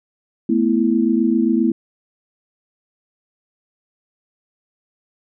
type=chord; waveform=sine; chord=A suspended second; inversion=none; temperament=just; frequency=220 / 247.5 / 330 Hz; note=A3 / B3 / E4; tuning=0 / +4 / +2 cents; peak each=-18 dBFS; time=0.49-1.72 s; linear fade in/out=5 ms; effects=none